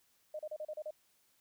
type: tone bursts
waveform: sine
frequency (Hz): 613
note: D#5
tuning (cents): -26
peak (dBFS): -38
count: 7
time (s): 0.34-0.908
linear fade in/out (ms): 5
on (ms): 52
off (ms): 34
effects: white hiss -72 dBFS RMS until 1.4 s